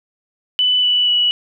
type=tone with pitch steps; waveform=sine; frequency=2991 / 2965 / 2940 Hz; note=F#7 / F#7 / F#7; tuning=+18 / +3 / -12 cents; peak=-12 dBFS; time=0.59-1.31 s; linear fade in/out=0 ms; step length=240 ms; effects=none